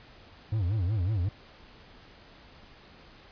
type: tone with vibrato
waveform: triangle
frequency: 98 Hz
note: G2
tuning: in tune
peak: -23 dBFS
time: 0.52-1.29 s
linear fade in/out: 5 ms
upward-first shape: sine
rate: 5.4 Hz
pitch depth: 240 cents each way
effects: pink hiss -53 dBFS RMS until 3.31 s + resampled to 11025 Hz